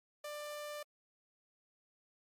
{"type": "tone", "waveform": "sawtooth", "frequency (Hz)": 593, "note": "D5", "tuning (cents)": 17, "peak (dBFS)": -38, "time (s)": [0.24, 0.83], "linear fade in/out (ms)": 5, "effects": ["MP3 64 kbps"]}